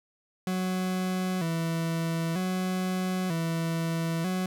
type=tone with vibrato; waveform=40% pulse; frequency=174.61 Hz; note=F3; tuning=in tune; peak=-26 dBFS; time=0.47-4.46 s; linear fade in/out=2 ms; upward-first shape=square; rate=0.53 Hz; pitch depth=100 cents each way; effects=none